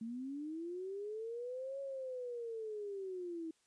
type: linear two-way sweep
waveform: sine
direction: up then down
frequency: 220 to 554.4 to 318.5 Hz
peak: -40 dBFS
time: 0.01-3.51 s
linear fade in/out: 5 ms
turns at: 1.8 s
effects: white hiss -75 dBFS RMS until 3.66 s + resampled to 22050 Hz